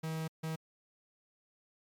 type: tone bursts at uneven times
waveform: 45% pulse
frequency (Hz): 159.8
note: D#3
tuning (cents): +47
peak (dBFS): -35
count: 2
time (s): 0.03-0.28 / 0.43-0.56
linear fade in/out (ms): 10
effects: MP3 96 kbps